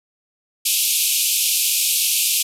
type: band-pass noise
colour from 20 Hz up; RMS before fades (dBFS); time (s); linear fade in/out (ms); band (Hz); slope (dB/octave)
white; -19; 0.65-2.43; 10; 2400 to 14000; 96
effects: none